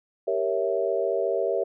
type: chord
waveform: sine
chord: G diminished seventh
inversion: none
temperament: equal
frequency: 392 / 466.2 / 554.4 / 659.3 Hz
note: G4 / Bb4 / Db5 / Fb5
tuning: 0 / 0 / 0 / 0 cents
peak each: -28 dBFS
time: 0.27-1.64 s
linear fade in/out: 10 ms
effects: none